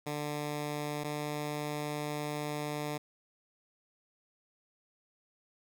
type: tone pair in turn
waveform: 10% pulse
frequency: 148.1 / 148.69 Hz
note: D3 / D3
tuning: +15 / +22 cents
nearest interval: unison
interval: 7 cents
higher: second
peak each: -26 dBFS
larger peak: neither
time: 0.06-1.04 / 1.04-2.98 s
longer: second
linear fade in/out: 10 ms
effects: none